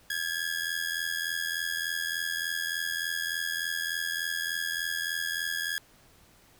sawtooth ring-modulated tone, 1661.2 Hz, G#6, in tune, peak -23 dBFS, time 0.1-5.78 s, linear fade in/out 0 ms, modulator 41.7 Hz, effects pink hiss -59 dBFS RMS until 6.59 s

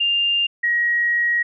sine tone pair in turn, 2800 / 1897.1 Hz, F7 / A#6, +4 / +30 cents, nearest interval perfect fifth, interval 674 cents, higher first, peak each -16 dBFS, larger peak neither, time 0-0.47 / 0.63-1.43 s, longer second, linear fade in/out 10 ms, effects none

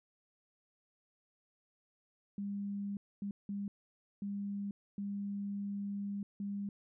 sine tone bursts at uneven times, 201.1 Hz, G3, 44 cents sharp, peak -36 dBFS, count 6, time 2.38-2.97 / 3.22-3.31 / 3.49-3.68 / 4.22-4.71 / 4.98-6.23 / 6.4-6.69 s, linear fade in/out 2 ms, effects none

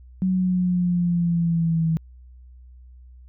sine exponential sweep, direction down, 187.4 to 160.8 Hz, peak -18 dBFS, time 0.22-1.97 s, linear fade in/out 0 ms, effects added 62 Hz sine -43 dBFS peak until 3.28 s

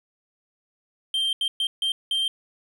triangle tone bursts at uneven times, 3157 Hz, G7, 12 cents sharp, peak -20 dBFS, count 5, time 1.14-1.33 / 1.41-1.48 / 1.6-1.67 / 1.82-1.92 / 2.11-2.28 s, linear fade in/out 2 ms, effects none

